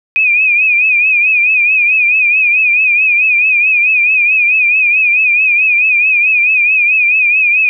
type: tone with vibrato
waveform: sine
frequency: 2481 Hz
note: D#7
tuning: 6 cents flat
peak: -7 dBFS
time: 0.16-7.69 s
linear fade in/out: 0 ms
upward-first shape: triangle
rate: 4.6 Hz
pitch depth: 100 cents each way
effects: none